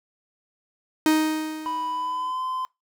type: tone with exponential decay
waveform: 45% pulse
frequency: 311.9 Hz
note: D#4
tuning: 4 cents sharp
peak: -15 dBFS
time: 1.06-2.31 s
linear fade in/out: 1 ms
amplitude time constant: 270 ms
type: tone with pitch glide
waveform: triangle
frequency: 987.8 to 1028.6 Hz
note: B5 to C6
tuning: 0 to -30 cents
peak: -24 dBFS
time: 1.66-2.65 s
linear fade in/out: 0 ms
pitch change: +70 cents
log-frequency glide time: 1.87-2.43 s
effects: noise-tail reverb RT60 0.2 s tail -24 dB re dry